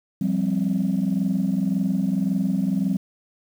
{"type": "chord", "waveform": "sine", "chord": "F suspended second", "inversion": "none", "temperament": "just", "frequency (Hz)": [174.61, 196.44, 261.9], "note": ["F3", "G3", "C4"], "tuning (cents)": [0, 4, 2], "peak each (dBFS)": [-24, -21, -25], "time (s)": [0.21, 2.97], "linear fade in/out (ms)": 5, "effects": ["tanh soft clip ceiling -14 dBFS", "8-bit"]}